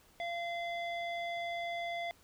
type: tone with low-pass filter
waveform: square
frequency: 687 Hz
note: F5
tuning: 29 cents flat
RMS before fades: -38 dBFS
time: 0.2-2.11 s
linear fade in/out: 0 ms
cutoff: 2800 Hz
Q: 3.2
effects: pink hiss -64 dBFS RMS until 2.23 s